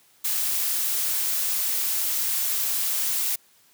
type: noise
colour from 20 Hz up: blue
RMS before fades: -25 dBFS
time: 0.24-3.36 s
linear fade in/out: 10 ms
effects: white hiss -59 dBFS RMS until 3.73 s + high-pass 80 Hz 12 dB/octave